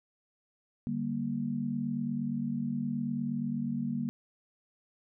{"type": "chord", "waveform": "sine", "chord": "G minor", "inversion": "second", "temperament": "just", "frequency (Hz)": [147, 196, 235.2], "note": ["D3", "G3", "Bb3"], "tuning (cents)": [2, 0, 16], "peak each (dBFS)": [-37, -36, -32], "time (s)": [0.87, 4.09], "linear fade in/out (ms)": 0, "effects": []}